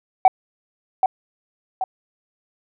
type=tone with echo; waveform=sine; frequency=755 Hz; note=F#5; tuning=35 cents sharp; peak=-5 dBFS; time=0.25-0.28 s; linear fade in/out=2 ms; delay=780 ms; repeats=2; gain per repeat=-7 dB; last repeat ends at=1.84 s; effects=tanh soft clip ceiling -5 dBFS